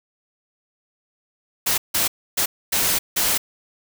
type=noise bursts at uneven times; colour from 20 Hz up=white; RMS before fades=-20 dBFS; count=5; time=1.66-1.78 / 1.94-2.08 / 2.37-2.46 / 2.72-2.99 / 3.16-3.38 s; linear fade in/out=10 ms; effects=none